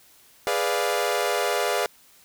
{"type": "chord", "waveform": "sawtooth", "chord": "G# diminished seventh", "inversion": "none", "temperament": "equal", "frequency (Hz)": [415.3, 493.9, 587.3, 698.5], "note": ["G#4", "B4", "D5", "F5"], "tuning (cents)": [0, 0, 0, 0], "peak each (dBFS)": -24, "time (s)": [0.47, 1.86], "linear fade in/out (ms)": 0, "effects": ["white hiss -55 dBFS RMS until 2.24 s"]}